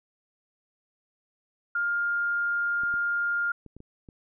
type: tone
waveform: sine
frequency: 1407 Hz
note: F6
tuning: 12 cents sharp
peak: -24 dBFS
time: 1.75-3.52 s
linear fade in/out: 5 ms
type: clicks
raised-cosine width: 3 ms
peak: -33 dBFS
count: 6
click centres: 2.835 / 2.94 / 3.663 / 3.766 / 3.804 / 4.088 s
effects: none